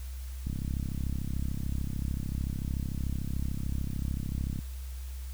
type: click train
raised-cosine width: 5 ms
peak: -21 dBFS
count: 139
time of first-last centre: 0.47-4.589 s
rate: 33.5 Hz
effects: added 64 Hz sine -36 dBFS peak until 5.33 s + white hiss -53 dBFS RMS until 5.33 s